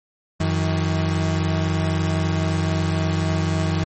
35% pulse tone pair together, 91.6 / 159.44 Hz, F#2 / D#3, -17 / +43 cents, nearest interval minor seventh, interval 960 cents, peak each -20 dBFS, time 0.4-3.84 s, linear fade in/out 5 ms, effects MP3 32 kbps

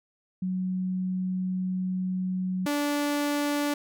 sine / sawtooth tone pair in turn, 185 / 290.6 Hz, F#3 / D4, 0 / -18 cents, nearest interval minor sixth, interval 782 cents, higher second, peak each -26 / -21 dBFS, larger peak second, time 0.42-2.66 / 2.66-3.74 s, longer first, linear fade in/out 5 ms, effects none

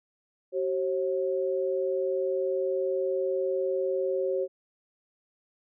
sine tone pair together, 380.2 / 540 Hz, F#4 / C#5, +47 / -45 cents, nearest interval tritone, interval 608 cents, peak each -28 dBFS, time 0.52-4.48 s, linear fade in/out 50 ms, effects none

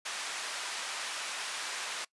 pink band-pass noise, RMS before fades -38 dBFS, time 0.05-2.05 s, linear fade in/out 10 ms, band 1100 to 8800 Hz, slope 12 dB/octave, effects noise-tail reverb RT60 0.1 s tail -22 dB re dry + resampled to 24000 Hz

